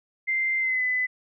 sine tone with pitch glide, 2087 to 2008 Hz, C7 to B6, -5 to +28 cents, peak -22 dBFS, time 0.27-1.07 s, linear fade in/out 20 ms, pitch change -67 cents, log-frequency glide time 0.59-0.83 s, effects none

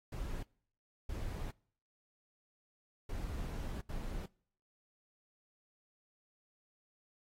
brown noise bursts at uneven times, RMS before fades -40 dBFS, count 4, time 0.12-0.43 / 1.09-1.51 / 3.09-3.81 / 3.89-4.26 s, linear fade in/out 5 ms, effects noise-tail reverb RT60 0.6 s tail -25 dB re dry + AAC 48 kbps

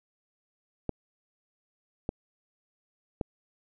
clicks, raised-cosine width 2 ms, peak -16 dBFS, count 3, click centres 0.893 / 2.091 / 3.212 s, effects none

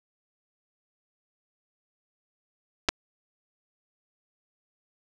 clicks, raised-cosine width 0.2 ms, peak -5 dBFS, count 2, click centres 2.887 / 2.89 s, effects none

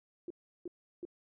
sine tone bursts, 349.2 Hz, F4, in tune, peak -38 dBFS, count 3, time 0.28-1.052 s, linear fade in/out 2 ms, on 24 ms, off 350 ms, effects none

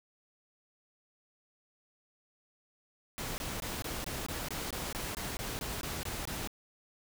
pink noise bursts, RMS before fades -38 dBFS, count 15, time 3.18-6.474 s, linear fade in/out 0 ms, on 200 ms, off 21 ms, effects none

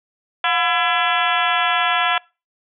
harmonic tone with a mistuned harmonic, 336.3 Hz, E4, 35 cents sharp, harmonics 2 / 3 / 4 / 5 / 6 / 7 / 8 / 9 / 10, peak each -23 / -23 / -22 / -23 / -28 / -27 / -27 / -28 / -26 dBFS, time 0.44-2.18 s, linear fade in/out 2 ms, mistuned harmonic 2, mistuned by +110 cents, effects noise-tail reverb RT60 0.3 s tail -25 dB re dry

